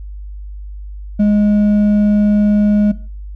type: tone with hard clipping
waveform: sine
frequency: 207.7 Hz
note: G#3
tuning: in tune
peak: -10 dBFS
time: 1.19-2.92 s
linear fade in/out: 10 ms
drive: 4 dB
effects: noise-tail reverb RT60 0.4 s tail -17 dB re dry + added 50 Hz sine -26 dBFS peak until 3.35 s